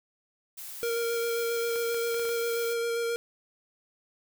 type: noise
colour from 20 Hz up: blue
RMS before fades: -41 dBFS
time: 0.57-2.74 s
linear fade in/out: 10 ms
type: tone with vibrato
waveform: square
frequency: 466.2 Hz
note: A#4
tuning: in tune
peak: -28 dBFS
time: 0.83-3.16 s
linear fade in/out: 0 ms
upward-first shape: square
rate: 7.5 Hz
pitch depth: 10 cents each way
type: clicks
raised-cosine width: 0.3 ms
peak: -27 dBFS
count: 6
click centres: 1.758 / 1.945 / 2.144 / 2.196 / 2.253 / 2.292 s
effects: none